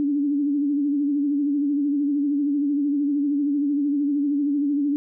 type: tone with vibrato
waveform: sine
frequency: 286.8 Hz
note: D4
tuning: 41 cents flat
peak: -19 dBFS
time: 0-4.96 s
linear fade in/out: 0 ms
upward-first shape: sine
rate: 13 Hz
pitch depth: 59 cents each way
effects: none